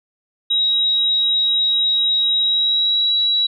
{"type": "tone with pitch glide", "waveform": "sine", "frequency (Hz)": [3824, 3898], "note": ["A#7", "B7"], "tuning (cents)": [43, -23], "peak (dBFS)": -14, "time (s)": [0.5, 3.47], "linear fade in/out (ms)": 10, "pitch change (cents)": 34, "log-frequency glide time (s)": [2.36, 3.12], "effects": []}